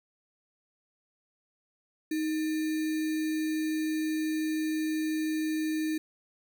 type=tone with sample-and-hold; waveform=sine; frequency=312.9 Hz; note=D#4; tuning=10 cents sharp; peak=-27 dBFS; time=2.11-5.98 s; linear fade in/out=5 ms; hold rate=2100 Hz; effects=none